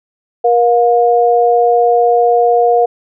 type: tone pair together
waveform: sine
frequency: 475.4 / 711 Hz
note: A#4 / F5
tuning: +34 / +31 cents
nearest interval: perfect fifth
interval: 697 cents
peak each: -10 dBFS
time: 0.44-2.86 s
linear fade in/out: 10 ms
effects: none

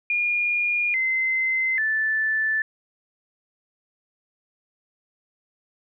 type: tone with pitch steps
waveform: sine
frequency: 2426 / 2064 / 1755.5 Hz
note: D#7 / C7 / A6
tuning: -44 / -24 / -4 cents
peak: -20 dBFS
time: 0.1-2.62 s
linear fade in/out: 2 ms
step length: 840 ms
effects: none

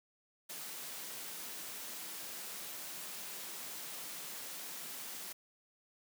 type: high-pass noise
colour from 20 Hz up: white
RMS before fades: -45 dBFS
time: 0.49-5.33 s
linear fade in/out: 10 ms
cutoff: 140 Hz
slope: 48 dB/octave
effects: none

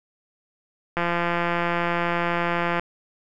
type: click train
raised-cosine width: 0.5 ms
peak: -9 dBFS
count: 315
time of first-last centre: 0.97-2.796 s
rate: 172 Hz
effects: none

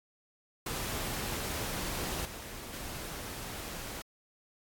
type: noise with level steps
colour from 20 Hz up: pink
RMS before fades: -36 / -44 / -41 dBFS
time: 0.66-4.02 s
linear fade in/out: 5 ms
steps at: 2.25 / 2.73 s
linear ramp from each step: 2 ms
effects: AAC 64 kbps

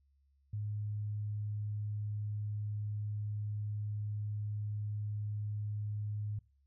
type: tone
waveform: sine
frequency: 104.8 Hz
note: G#2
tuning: 16 cents sharp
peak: -35 dBFS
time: 0.53-6.39 s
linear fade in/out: 5 ms
effects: noise-tail reverb RT60 0.3 s tail -25 dB re dry + added 69 Hz sine -68 dBFS peak until 6.66 s

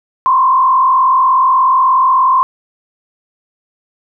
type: tone with frequency modulation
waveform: sine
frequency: 1046.5 Hz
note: C6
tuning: in tune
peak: -7 dBFS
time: 0.26-2.43 s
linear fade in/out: 0 ms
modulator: 43.4 Hz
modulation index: 1
effects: none

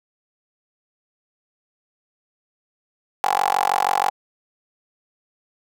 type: tone with high-pass filter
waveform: 15% pulse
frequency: 46.25 Hz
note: F#1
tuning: in tune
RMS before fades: -20 dBFS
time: 3.24-4.1 s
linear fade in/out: 0 ms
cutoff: 830 Hz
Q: 7.8
effects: none

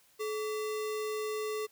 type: tone with sample-and-hold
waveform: sine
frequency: 429.2 Hz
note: A4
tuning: 43 cents flat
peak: -32 dBFS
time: 0.19-1.67 s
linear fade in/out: 20 ms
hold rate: 1575 Hz
effects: white hiss -65 dBFS RMS until 1.71 s

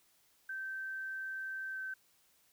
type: tone with pitch glide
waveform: sine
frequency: 1553 to 1541.4 Hz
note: G6 to G6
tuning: -17 to -30 cents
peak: -38 dBFS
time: 0.49-1.94 s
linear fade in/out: 5 ms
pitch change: -13 cents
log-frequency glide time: 1.71-1.79 s
effects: white hiss -70 dBFS RMS until 2.52 s

